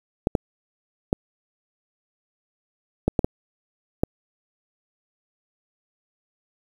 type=clicks; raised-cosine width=2 ms; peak=-5 dBFS; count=7; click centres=0.271 / 0.352 / 1.129 / 3.08 / 3.192 / 3.245 / 4.035 s; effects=7-bit